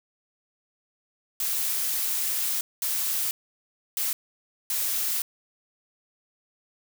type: noise bursts at uneven times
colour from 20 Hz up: blue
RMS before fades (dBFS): -27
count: 4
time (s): 1.4-2.61 / 2.82-3.31 / 3.97-4.13 / 4.7-5.22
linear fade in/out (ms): 2
effects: none